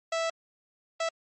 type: tone bursts at uneven times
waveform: sawtooth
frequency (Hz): 658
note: E5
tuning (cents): -3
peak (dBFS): -23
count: 2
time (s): 0.12-0.3 / 1-1.09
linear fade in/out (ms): 5
effects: MP3 32 kbps